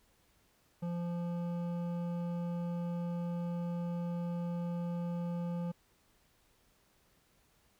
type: tone with hard clipping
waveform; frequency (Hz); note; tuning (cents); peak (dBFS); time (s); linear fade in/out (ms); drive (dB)
sine; 172.8; F3; -18; -36; 0.82-5.72; 10; 11
effects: pink hiss -70 dBFS RMS until 7.79 s